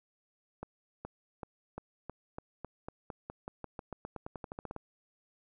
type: accelerating click train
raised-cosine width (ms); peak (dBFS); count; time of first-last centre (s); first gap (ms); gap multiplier
1; -26; 24; 0.63-4.763; 420; 0.91
effects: none